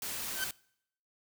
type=noise; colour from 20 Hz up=white; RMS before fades=-38 dBFS; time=0.02-0.51 s; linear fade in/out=2 ms
type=tone with exponential growth; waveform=sawtooth; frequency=1539 Hz; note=G6; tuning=32 cents flat; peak=-25 dBFS; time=0.26-0.44 s; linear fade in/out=2 ms; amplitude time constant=37 ms
effects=noise-tail reverb RT60 0.7 s tail -23 dB re dry